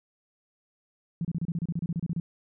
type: tone bursts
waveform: sine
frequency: 167.8 Hz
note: E3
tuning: 31 cents sharp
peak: -26 dBFS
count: 15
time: 1.21-2.2 s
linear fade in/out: 2 ms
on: 38 ms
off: 30 ms
effects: none